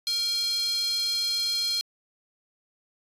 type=tone with high-pass filter; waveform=square; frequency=466.2 Hz; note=A#4; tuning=in tune; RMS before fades=-27 dBFS; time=0.07-1.81 s; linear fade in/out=0 ms; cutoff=4000 Hz; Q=9.1; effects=resampled to 32000 Hz